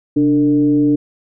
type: tone with frequency modulation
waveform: sine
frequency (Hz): 293.7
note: D4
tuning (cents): 0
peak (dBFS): -10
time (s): 0.16-0.96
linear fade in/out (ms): 10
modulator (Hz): 160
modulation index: 0.49
effects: none